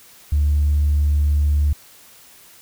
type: tone with tanh clipping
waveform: triangle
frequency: 73.42 Hz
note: D2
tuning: in tune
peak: -14 dBFS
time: 0.32-1.73 s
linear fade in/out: 5 ms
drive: 5 dB
effects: white hiss -47 dBFS RMS until 2.61 s